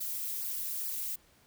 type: noise with flanger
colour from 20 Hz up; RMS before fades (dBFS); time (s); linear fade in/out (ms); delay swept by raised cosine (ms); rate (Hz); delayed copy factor
violet; -36; 0-1.16; 10; 0.29 to 5.29; 2.3; -0.8
effects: pink hiss -64 dBFS RMS until 1.46 s